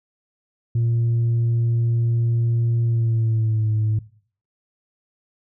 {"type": "tone with pitch glide", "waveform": "sine", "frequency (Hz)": [116.7, 108.26], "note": ["A#2", "A2"], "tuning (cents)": [2, -28], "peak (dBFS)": -15, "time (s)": [0.75, 3.99], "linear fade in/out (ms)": 5, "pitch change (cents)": -130, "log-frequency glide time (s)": [2.84, 3.71], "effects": ["noise-tail reverb RT60 0.5 s tail -20 dB re dry", "tanh soft clip ceiling -15 dBFS"]}